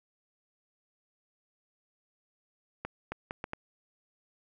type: accelerating click train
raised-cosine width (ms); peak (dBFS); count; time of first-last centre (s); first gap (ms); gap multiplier
0.5; -20; 5; 2.85-3.534; 270; 0.7
effects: none